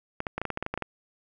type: clicks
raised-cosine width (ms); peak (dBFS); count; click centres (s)
0.5; -15; 12; 0.204 / 0.268 / 0.38 / 0.416 / 0.453 / 0.503 / 0.574 / 0.626 / 0.664 / 0.74 / 0.776 / 0.823
effects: none